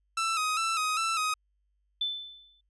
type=tone with vibrato; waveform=sawtooth; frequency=1293 Hz; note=E6; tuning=34 cents flat; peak=-23 dBFS; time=0.17-1.34 s; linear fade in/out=5 ms; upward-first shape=square; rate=2.5 Hz; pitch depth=50 cents each way
type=tone with exponential decay; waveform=sine; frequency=3520 Hz; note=A7; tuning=in tune; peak=-25 dBFS; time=2.01-2.61 s; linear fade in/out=5 ms; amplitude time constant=130 ms
effects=added 50 Hz sine -70 dBFS peak until 2.69 s + resampled to 24000 Hz

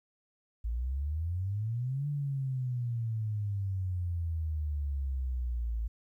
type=exponential two-way sweep; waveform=sine; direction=up then down; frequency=54.7 to 146.83 to 54.7 Hz; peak=-30 dBFS; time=0.64-5.88 s; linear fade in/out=10 ms; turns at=2.08 s; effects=12-bit

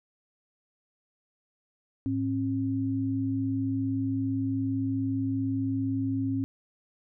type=tone pair together; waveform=sine; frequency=106.95 / 269.5 Hz; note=A2 / C#4; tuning=-49 / -49 cents; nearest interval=octave + major third; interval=1600 cents; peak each=-31 / -27 dBFS; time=2.06-6.44 s; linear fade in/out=0 ms; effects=none

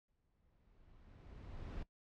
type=noise with exponential growth; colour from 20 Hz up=brown; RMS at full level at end=-43 dBFS; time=0.08-1.83 s; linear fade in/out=5 ms; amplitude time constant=380 ms; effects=noise-tail reverb RT60 0.1 s tail -18 dB re dry + low-pass 4000 Hz 12 dB/octave

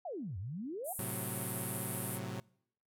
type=exponential two-way sweep; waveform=sine; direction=down then up; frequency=784 to 85.8 to 784 Hz; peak=-38 dBFS; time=0.05-0.93 s; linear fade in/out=5 ms; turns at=0.38 s
type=band-pass noise; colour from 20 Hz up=white; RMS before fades=-43 dBFS; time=0.84-2.2 s; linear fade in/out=50 ms; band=8700 to 13000 Hz; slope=48 dB/octave
type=chord; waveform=sawtooth; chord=F# diminished; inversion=first; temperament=equal; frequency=110 / 130.81 / 185 Hz; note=A2 / C3 / F#3; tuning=0 / 0 / 0 cents; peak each=-39 dBFS; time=0.99-2.4 s; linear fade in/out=0 ms
effects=noise-tail reverb RT60 0.7 s tail -25 dB re dry

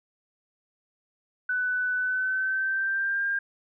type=tone with pitch glide; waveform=sine; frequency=1496 to 1603.4 Hz; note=F#6 to G6; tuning=+19 to +39 cents; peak=-24 dBFS; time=1.49-3.39 s; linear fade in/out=5 ms; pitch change=+120 cents; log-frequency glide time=1.97-3.26 s; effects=none

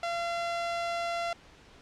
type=tone; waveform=sawtooth; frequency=684 Hz; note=F5; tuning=36 cents flat; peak=-26 dBFS; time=0.03-1.33 s; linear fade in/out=2 ms; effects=pink hiss -55 dBFS RMS until 1.81 s + low-pass 5000 Hz 12 dB/octave

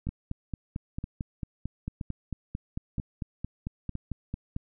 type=two click trains; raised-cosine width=5 ms; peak=-21 / -20 dBFS; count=5 / 21; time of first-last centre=0.07-3.953 / 0.09-4.564 s; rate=1.03 / 4.47 Hz; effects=none

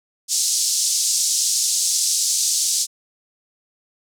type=band-pass noise; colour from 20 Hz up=white; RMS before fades=-20 dBFS; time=0.28-2.87 s; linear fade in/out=50 ms; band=4800 to 8200 Hz; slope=24 dB/octave; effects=none

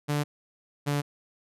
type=tone pair in turn; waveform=sawtooth; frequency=146.83 / 144.47 Hz; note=D3 / D3; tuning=0 / -28 cents; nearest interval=unison; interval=28 cents; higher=first; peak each=-21 dBFS; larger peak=neither; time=0.08-0.24 / 0.86-1.02 s; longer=neither; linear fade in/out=20 ms; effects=resampled to 32000 Hz

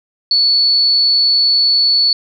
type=tone; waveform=sine; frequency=4435 Hz; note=C#8; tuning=in tune; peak=-9 dBFS; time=0.31-2.13 s; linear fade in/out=2 ms; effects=none

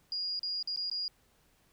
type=tone with dropouts; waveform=sine; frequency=4857 Hz; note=D#8; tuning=43 cents flat; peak=-32 dBFS; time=0.12-1.08 s; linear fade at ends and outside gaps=1 ms; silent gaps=0.393-0.431 / 0.627-0.674 / 0.761-0.773 / 0.899-0.914 s; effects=pink hiss -68 dBFS RMS until 1.72 s

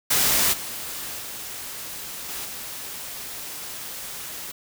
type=noise with level steps; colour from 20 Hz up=white; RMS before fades=-20 / -33 / -35 / -32 / -35 dBFS; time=0.1-4.52 s; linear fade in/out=10 ms; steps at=0.52 / 1.18 / 2.28 / 2.44 s; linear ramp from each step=20 ms; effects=none

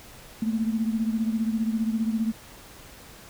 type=beating tone pair; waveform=sine; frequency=220 / 235 Hz; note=A3 / A#3; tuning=0 / +14 cents; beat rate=15 Hz; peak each=-24 / -29 dBFS; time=0.42-2.32 s; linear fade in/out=5 ms; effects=pink hiss -47 dBFS RMS until 3.29 s

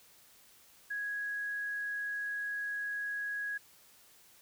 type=tone; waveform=sine; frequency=1661 Hz; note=G#6; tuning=in tune; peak=-34 dBFS; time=0.9-3.58 s; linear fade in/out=10 ms; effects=white hiss -61 dBFS RMS until 4.41 s

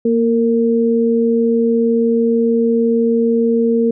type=tone pair together; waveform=sine; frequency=233.1 / 459.5 Hz; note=A#3 / A#4; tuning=0 / -25 cents; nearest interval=octave; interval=1175 cents; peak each=-14 dBFS; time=0.05-3.91 s; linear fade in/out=5 ms; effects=none

